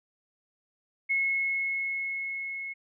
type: tone with level ramp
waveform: sine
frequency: 2179 Hz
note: C#7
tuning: 30 cents flat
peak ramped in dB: -23 to -34 dBFS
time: 1.09-2.74 s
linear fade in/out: 20 ms
effects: none